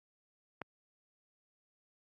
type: click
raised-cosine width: 0.5 ms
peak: -24 dBFS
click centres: 0.617 s
effects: high-pass 100 Hz 12 dB/octave + AAC 64 kbps

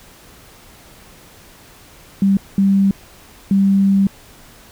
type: tone bursts at uneven times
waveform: sine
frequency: 196 Hz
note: G3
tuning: in tune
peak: -10 dBFS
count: 3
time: 2.22-2.37 / 2.58-2.91 / 3.51-4.07 s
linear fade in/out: 2 ms
effects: pink hiss -44 dBFS RMS until 4.71 s

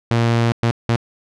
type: tone bursts at uneven times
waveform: sawtooth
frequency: 116.54 Hz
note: A#2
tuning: in tune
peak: -10 dBFS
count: 3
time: 0.11-0.52 / 0.63-0.71 / 0.89-0.96 s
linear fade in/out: 0 ms
effects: low-pass 5000 Hz 12 dB/octave

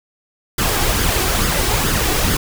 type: noise with flanger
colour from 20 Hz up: pink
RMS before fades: -17 dBFS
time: 0.58-2.37 s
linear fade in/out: 5 ms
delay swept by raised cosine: 0.59 to 2.69 ms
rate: 2.3 Hz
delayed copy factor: +0.5
effects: none

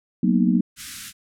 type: chord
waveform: sine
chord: B major seventh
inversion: second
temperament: just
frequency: 185.21 / 231.5 / 246.9 / 308.7 Hz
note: F#3 / A#3 / B3 / D#4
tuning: +2 / -12 / 0 / -14 cents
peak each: -19 / -20 / -22 / -25 dBFS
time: 0.23-0.61 s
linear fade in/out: 5 ms
type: band-stop noise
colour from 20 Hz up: white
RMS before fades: -34 dBFS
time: 0.76-1.13 s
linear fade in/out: 50 ms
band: 280 to 1300 Hz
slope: 48 dB/octave
effects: low-pass 11000 Hz 12 dB/octave

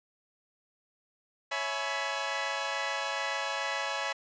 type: chord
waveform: 15% pulse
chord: C# minor seventh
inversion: none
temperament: equal with one note detuned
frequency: 554.4 / 659.3 / 845.1 / 987.8 Hz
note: C#5 / E5 / G#5 / B5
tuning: 0 / 0 / +30 / 0 cents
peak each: -30 / -31 / -29 / -31 dBFS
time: 1.51-4.13 s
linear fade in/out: 10 ms
effects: resampled to 16000 Hz

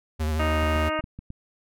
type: tone with vibrato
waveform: square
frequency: 77.78 Hz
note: D#2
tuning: in tune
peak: -24 dBFS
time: 0.19-0.9 s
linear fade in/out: 20 ms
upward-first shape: sine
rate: 12 Hz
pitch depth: 38 cents each way
type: harmonic tone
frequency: 311.1 Hz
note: D#4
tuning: in tune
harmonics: 1 / 2 / 3 / 4 / 5 / 6 / 7 / 8 / 9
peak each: -32 / -28 / -35 / -30 / -36 / -37 / -37 / -43 / -37 dBFS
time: 0.39-1.01 s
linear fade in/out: 10 ms
type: clicks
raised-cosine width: 5 ms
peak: -25 dBFS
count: 6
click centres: 0.631 / 0.761 / 0.993 / 1.041 / 1.19 / 1.304 s
effects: none

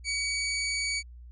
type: tone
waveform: 20% pulse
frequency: 2265 Hz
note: C#7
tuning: 37 cents sharp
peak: -23 dBFS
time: 0.04-1.03 s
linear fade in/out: 50 ms
effects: added 60 Hz sine -44 dBFS peak until 1.31 s + resampled to 24000 Hz

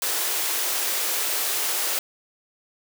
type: high-pass noise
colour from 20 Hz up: white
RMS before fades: -25 dBFS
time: 0.02-1.99 s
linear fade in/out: 2 ms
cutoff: 310 Hz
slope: 48 dB/octave
effects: none

